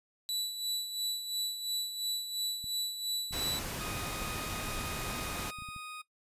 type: tone with tremolo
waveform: sawtooth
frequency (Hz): 3951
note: B7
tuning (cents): 0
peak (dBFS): -27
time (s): 0.29-3.59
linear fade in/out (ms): 0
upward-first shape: sine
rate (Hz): 2.9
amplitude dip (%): 60
type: clicks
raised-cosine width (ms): 5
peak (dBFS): -37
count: 11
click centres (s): 2.642 / 3.31 / 3.907 / 4.082 / 4.121 / 4.679 / 4.809 / 5.587 / 5.622 / 5.688 / 5.763
type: noise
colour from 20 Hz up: pink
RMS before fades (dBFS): -38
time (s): 3.32-5.51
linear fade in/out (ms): 10
type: tone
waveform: 20% pulse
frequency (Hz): 1244.5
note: D#6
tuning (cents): 0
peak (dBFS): -37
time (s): 3.8-6.02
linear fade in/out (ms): 10
effects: noise-tail reverb RT60 0.1 s tail -17 dB re dry + resampled to 32000 Hz